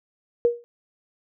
sine tone with exponential decay, 475 Hz, A#4, 33 cents sharp, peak -12 dBFS, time 0.45-0.64 s, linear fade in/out 0 ms, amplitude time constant 41 ms, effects none

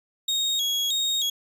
35% pulse tone with vibrato, 3520 Hz, A7, in tune, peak -21 dBFS, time 0.28-1.3 s, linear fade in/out 5 ms, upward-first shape square, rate 1.6 Hz, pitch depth 100 cents each way, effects resampled to 32000 Hz

